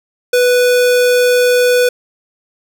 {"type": "tone", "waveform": "square", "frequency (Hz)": 493.9, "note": "B4", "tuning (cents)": 0, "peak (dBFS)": -9, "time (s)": [0.33, 1.89], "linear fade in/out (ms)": 5, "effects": []}